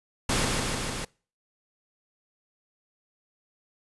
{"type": "noise with echo", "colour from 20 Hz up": "pink", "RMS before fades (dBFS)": -25, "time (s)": [0.29, 0.45], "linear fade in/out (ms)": 5, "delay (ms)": 150, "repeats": 4, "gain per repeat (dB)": -2, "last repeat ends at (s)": 1.05, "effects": ["noise-tail reverb RT60 0.4 s tail -25 dB re dry", "resampled to 24000 Hz"]}